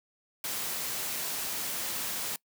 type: noise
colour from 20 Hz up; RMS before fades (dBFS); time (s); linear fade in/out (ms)
white; -34; 0.44-2.36; 2
effects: noise-tail reverb RT60 0.1 s tail -23 dB re dry + high-pass 100 Hz 12 dB/octave